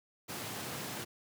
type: high-pass noise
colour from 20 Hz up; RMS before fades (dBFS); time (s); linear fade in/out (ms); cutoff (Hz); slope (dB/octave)
pink; -41; 0.28-1.05; 20; 100; 48
effects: none